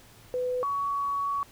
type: tone pair in turn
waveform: sine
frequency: 500 / 1124.4 Hz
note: B4 / C#6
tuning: +21 / +24 cents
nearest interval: octave + major second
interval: 1403 cents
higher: second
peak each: -26 dBFS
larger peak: neither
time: 0.34-0.63 / 0.63-1.43 s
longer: second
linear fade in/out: 0 ms
effects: added 112 Hz sine -60 dBFS peak until 1.51 s + pink hiss -54 dBFS RMS until 1.51 s